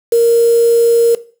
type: tone with quantisation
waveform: sine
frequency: 466.2 Hz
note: A#4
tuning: in tune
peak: -6 dBFS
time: 0.12-1.15 s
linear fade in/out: 5 ms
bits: 4
effects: noise-tail reverb RT60 0.4 s tail -17 dB re dry